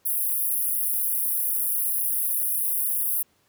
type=high-pass noise; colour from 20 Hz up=pink; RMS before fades=-25 dBFS; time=0.05-3.23 s; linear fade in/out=10 ms; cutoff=10000 Hz; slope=96 dB/octave; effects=pink hiss -65 dBFS RMS until 3.48 s + high-pass 80 Hz 12 dB/octave